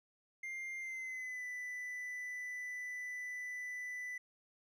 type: tone with pitch glide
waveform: triangle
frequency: 2100 to 1989 Hz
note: C7 to B6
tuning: +6 to +12 cents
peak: -39 dBFS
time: 0.43-4.18 s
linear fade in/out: 5 ms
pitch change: -94 cents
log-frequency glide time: 0.8-1.45 s
effects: none